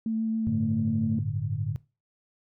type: tone with vibrato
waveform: sine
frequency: 222.5 Hz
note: A3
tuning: 20 cents sharp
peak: -25 dBFS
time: 0.06-1.19 s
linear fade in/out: 2 ms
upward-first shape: sine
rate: 7.3 Hz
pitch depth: 12 cents each way
type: chord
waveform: sine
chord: G suspended second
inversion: none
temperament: just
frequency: 98 / 110.25 / 147 Hz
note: G2 / A2 / D3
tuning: 0 / +4 / +2 cents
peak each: -32 / -30 / -31 dBFS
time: 0.47-1.76 s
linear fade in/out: 0 ms
effects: noise-tail reverb RT60 0.3 s tail -20 dB re dry + tanh soft clip ceiling -14 dBFS